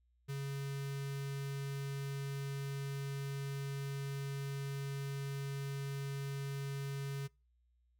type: tone with notch filter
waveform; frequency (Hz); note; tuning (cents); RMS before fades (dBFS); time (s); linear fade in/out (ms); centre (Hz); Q
square; 138.59; C#3; 0; -40; 0.28-7.28; 20; 760; 1.2
effects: noise-tail reverb RT60 0.3 s tail -25 dB re dry + added 60 Hz sine -70 dBFS peak until 7.99 s